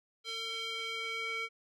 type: tone with band-pass filter sweep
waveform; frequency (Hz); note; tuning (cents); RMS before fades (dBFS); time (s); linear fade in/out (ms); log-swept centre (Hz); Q
square; 452; A4; +47; -38; 0.24-1.49; 50; 3600 to 2200; 2.8
effects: none